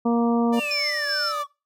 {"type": "harmonic tone", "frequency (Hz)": 234.6, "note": "A#3", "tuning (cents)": 11, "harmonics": [1, 2, 3, 4, 5], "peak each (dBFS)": [-19, -25, -29, -31, -33], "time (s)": [0.05, 0.6], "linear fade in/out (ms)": 10}
{"type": "tone with vibrato", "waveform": "sawtooth", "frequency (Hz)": 587.3, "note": "D5", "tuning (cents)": 0, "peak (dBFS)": -27, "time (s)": [0.52, 1.44], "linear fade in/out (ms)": 20, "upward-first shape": "sine", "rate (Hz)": 3.1, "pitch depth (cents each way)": 17}
{"type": "exponential sweep", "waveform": "triangle", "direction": "down", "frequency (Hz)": [2900, 1108.7], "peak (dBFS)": -24, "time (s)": [0.56, 1.47], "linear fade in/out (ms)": 50}
{"type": "tone with tremolo", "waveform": "sine", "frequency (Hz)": 5290, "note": "E8", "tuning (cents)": 5, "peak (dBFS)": -24, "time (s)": [0.71, 1.32], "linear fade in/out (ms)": 2, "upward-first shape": "square", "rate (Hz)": 2.6, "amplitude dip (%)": 45}
{"effects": ["noise-tail reverb RT60 0.3 s tail -25 dB re dry"]}